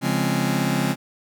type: chord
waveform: sawtooth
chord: Db major seventh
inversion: none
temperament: just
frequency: 138.59 / 173.24 / 207.9 / 259.9 Hz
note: Db3 / F3 / Ab3 / C4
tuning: 0 / -14 / +2 / -11 cents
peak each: -21 dBFS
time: 0.01-0.96 s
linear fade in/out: 50 ms
effects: none